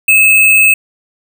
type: tone with sample-and-hold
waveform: sine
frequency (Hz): 2595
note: E7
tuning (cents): -28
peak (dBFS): -4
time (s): 0.08-0.74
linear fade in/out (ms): 5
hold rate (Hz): 11025
effects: none